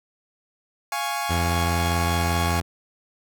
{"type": "chord", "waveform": "sawtooth", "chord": "Db major", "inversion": "first", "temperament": "equal", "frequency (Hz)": [698.5, 830.6, 1108.7], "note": ["F5", "Ab5", "Db6"], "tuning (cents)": [0, 0, 0], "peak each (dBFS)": [-27, -24, -26], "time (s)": [0.92, 2.6], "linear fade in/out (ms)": 2}
{"type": "tone", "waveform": "sawtooth", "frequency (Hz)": 85.1, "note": "F2", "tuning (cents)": -44, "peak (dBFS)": -18, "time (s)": [1.29, 2.62], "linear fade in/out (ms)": 20}
{"effects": []}